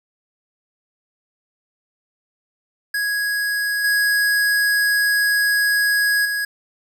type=tone with level steps; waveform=square; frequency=1661.2 Hz; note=G#6; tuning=in tune; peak=-20 / -16 / -21 dBFS; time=2.94-6.45 s; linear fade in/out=5 ms; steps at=3.84 / 6.25 s; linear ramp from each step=5 ms; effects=none